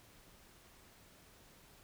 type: silence
effects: pink hiss -62 dBFS RMS until 1.83 s